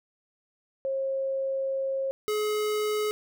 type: tone pair in turn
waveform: sine / square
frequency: 538 / 424 Hz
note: C5 / G#4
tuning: +48 / +36 cents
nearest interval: major third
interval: 412 cents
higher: first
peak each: -26 dBFS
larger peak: neither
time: 0.85-2.11 / 2.28-3.11 s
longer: first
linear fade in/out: 0 ms
effects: none